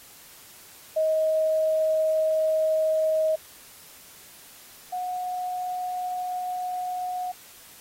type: tone pair in turn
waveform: sine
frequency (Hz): 630 / 728.5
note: D#5 / F#5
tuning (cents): +21 / -27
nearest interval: minor third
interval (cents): 252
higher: second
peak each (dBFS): -20 / -27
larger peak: first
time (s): 0.96-3.36 / 4.92-7.32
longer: neither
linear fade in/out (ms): 10
effects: white hiss -49 dBFS RMS until 7.8 s + AAC 48 kbps